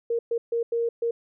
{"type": "tone bursts at uneven times", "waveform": "sine", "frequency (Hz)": 466.2, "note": "A#4", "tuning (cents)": 0, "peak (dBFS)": -22, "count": 5, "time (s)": [[0.1, 0.19], [0.31, 0.38], [0.52, 0.63], [0.72, 0.89], [1.02, 1.11]], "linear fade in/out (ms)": 5, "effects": []}